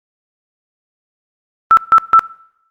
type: tone bursts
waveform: sine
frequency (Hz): 1327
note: E6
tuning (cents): +11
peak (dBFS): -3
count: 3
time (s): 1.71-2.193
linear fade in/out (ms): 0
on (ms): 61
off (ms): 150
effects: noise-tail reverb RT60 0.8 s tail -22 dB re dry + Opus 48 kbps